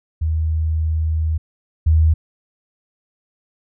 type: tone pair in turn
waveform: sine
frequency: 79.3 / 79.3 Hz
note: D#2 / D#2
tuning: +33 / +33 cents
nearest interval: unison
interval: 0 cents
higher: neither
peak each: -16 / -10 dBFS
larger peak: second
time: 0.21-1.38 / 1.86-2.14 s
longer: first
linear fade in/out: 10 ms
effects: none